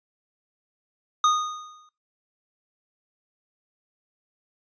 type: tone with exponential decay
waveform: square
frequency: 1236 Hz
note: D#6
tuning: 12 cents flat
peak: -16 dBFS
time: 1.24-1.89 s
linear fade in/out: 2 ms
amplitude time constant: 140 ms
effects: noise-tail reverb RT60 0.2 s tail -18 dB re dry + resampled to 16000 Hz